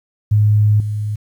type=tone with level steps; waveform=sine; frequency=105.4 Hz; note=G#2; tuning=26 cents sharp; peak=-9 / -18 dBFS; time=0.31-1.16 s; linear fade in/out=10 ms; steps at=0.8 s; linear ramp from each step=2 ms; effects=8-bit